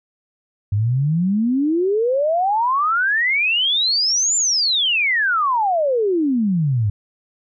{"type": "exponential two-way sweep", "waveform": "sine", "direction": "up then down", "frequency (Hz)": [98, 7320, 98], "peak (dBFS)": -15, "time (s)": [0.72, 6.9], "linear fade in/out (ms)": 5, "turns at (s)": 4.36, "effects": []}